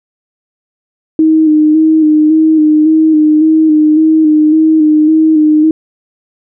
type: tone with vibrato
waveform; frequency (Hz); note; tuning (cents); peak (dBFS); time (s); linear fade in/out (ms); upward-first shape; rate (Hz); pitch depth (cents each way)
sine; 311.1; D#4; 0; -4; 1.19-5.71; 2; square; 1.8; 28
effects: none